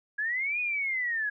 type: linear two-way sweep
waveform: sine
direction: up then down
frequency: 1649 to 2489 to 1649 Hz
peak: -27 dBFS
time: 0.18-1.3 s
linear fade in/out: 10 ms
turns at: 0.6 s
effects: none